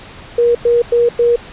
sine tone bursts, 475.2 Hz, A#4, 33 cents sharp, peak -8 dBFS, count 4, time 0.38-1.36 s, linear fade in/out 5 ms, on 170 ms, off 100 ms, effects pink hiss -35 dBFS RMS until 1.52 s + resampled to 8000 Hz

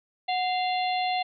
harmonic tone with a mistuned harmonic, 694 Hz, F5, 11 cents flat, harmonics 1 / 3 / 4 / 5 / 6, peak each -25 / -35 / -36 / -37 / -37 dBFS, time 0.28-1.23 s, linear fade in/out 10 ms, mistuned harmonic 1, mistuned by +100 cents, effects none

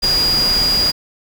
sine tone in noise, 4859 Hz, D#8, 42 cents flat, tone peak -13 dBFS, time 0.02-0.92 s, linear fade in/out 20 ms, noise pink, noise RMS -23 dBFS, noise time 0.02-0.92 s, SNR +7 dB, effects none

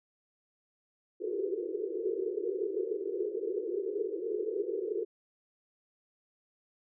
white band-pass noise, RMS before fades -34 dBFS, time 1.2-5.05 s, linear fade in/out 20 ms, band 350 to 460 Hz, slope 96 dB/octave, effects none

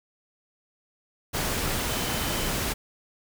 sine tone in noise, 3054 Hz, G7, 46 cents flat, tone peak -39 dBFS, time 1.88-2.5 s, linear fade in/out 20 ms, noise pink, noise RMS -28 dBFS, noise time 1.33-2.74 s, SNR -14 dB, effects none

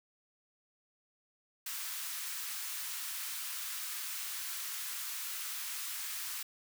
white high-pass noise, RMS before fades -40 dBFS, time 1.66-6.43 s, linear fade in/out 5 ms, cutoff 1100 Hz, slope 24 dB/octave, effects none

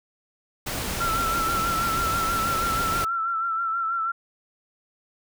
pink noise, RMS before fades -29 dBFS, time 0.66-3.05 s, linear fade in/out 10 ms
sine tone with vibrato, 1346 Hz, E6, 36 cents sharp, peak -23 dBFS, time 1-4.12 s, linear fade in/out 10 ms, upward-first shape sine, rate 6.2 Hz, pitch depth 45 cents each way
effects none

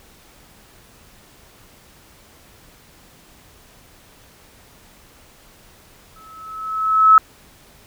sine tone with exponential growth, 1296 Hz, E6, 30 cents flat, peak -4 dBFS, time 6.16-7.18 s, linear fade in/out 1 ms, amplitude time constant 220 ms, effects pink hiss -49 dBFS RMS until 7.86 s

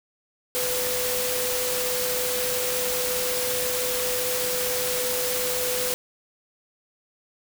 sine tone in noise, 500 Hz, B4, 21 cents sharp, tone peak -28 dBFS, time 0.55-5.94 s, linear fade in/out 0 ms, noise white, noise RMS -27 dBFS, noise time 0.55-5.94 s, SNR -4 dB, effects none

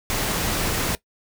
pink noise, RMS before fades -24 dBFS, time 0.1-0.95 s, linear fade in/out 0 ms, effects noise-tail reverb RT60 0.1 s tail -19 dB re dry

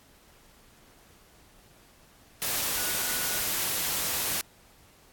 sine tone in noise, 1465 Hz, F#6, 18 cents flat, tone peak -40 dBFS, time 2.77-3.4 s, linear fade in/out 0 ms, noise white, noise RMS -29 dBFS, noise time 2.42-4.41 s, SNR -14 dB, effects pink hiss -58 dBFS RMS until 5.12 s + AAC 64 kbps

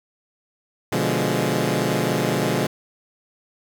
15% pulse chord, B diminished seventh, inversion none, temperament equal, 123.47 / 146.83 / 174.61 / 207.7 Hz, B2 / D3 / F3 / Ab3, 0 / 0 / 0 / 0 cents, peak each -19 dBFS, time 0.92-2.67 s, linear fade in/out 5 ms, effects none

